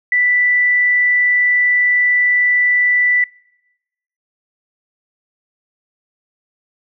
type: tone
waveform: sine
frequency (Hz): 1975.5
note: B6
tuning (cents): 0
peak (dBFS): -11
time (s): 0.12-3.24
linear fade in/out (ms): 2
effects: noise-tail reverb RT60 1.0 s tail -25 dB re dry